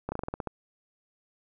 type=slowing click train; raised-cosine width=1 ms; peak=-18 dBFS; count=9; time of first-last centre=0.09-0.473 s; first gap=30 ms; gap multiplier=1.13; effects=none